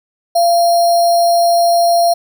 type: tone with sample-and-hold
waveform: sine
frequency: 687 Hz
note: F5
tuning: 29 cents flat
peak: -8 dBFS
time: 0.35-2.14 s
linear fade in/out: 10 ms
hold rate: 4900 Hz
effects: none